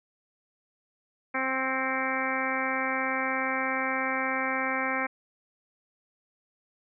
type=harmonic tone with a mistuned harmonic; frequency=263.2 Hz; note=C4; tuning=10 cents sharp; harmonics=1 / 2 / 3 / 4 / 5 / 6 / 7 / 8 / 9; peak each=-35 / -35 / -35 / -35 / -35 / -35 / -35 / -35 / -35 dBFS; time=1.34-5.07 s; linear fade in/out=10 ms; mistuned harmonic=9; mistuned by=-44 cents; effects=none